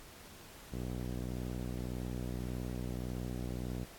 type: tone with low-pass filter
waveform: 5% pulse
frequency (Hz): 61.74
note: B1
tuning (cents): 0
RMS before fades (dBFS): -39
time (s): 0.72-3.85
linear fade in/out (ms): 10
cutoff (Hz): 250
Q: 0.59
effects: pink hiss -54 dBFS RMS until 3.98 s + AAC 64 kbps